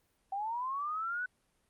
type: linear sweep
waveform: sine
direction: up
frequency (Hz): 764 to 1505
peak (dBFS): -33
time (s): 0.32-1.26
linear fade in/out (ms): 5
effects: pink hiss -74 dBFS RMS until 1.69 s + Opus 32 kbps